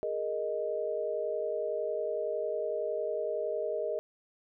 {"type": "chord", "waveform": "sine", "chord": "Ab suspended second", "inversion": "none", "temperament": "equal", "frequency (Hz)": [415.3, 466.2, 622.3], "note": ["Ab4", "Bb4", "Eb5"], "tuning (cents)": [0, 0, 0], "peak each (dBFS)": [-36, -35, -33], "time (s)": [0.03, 3.99], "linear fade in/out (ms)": 0, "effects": []}